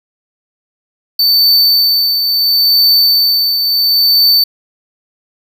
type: tone with tremolo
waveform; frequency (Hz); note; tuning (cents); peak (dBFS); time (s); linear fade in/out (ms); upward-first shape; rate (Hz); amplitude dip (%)
square; 4542; C#8; +41; -6; 1.19-4.44; 5; triangle; 0.73; 50
effects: none